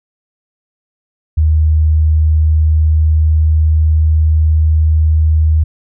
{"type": "tone with pitch glide", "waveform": "sine", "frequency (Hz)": [77.78, 78.28], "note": ["D#2", "D#2"], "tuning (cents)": [0, 11], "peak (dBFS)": -7, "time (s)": [1.37, 5.64], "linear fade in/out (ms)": 10, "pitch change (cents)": 11, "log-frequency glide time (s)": [1.64, 4.22], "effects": []}